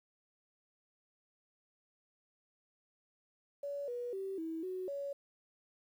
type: tone with pitch steps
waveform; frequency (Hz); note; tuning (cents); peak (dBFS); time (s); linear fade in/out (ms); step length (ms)
sine; 568 / 485.2 / 386.5 / 324 / 370.7 / 562; C#5 / B4 / G4 / E4 / F#4 / C#5; +42 / -31 / -24 / -30 / +3 / +24; -37; 3.63-5.13; 5; 250
effects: 11-bit